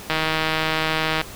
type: click train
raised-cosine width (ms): 0.3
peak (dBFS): -5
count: 177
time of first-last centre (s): 0.1-1.214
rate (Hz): 158
effects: pink hiss -38 dBFS RMS until 1.35 s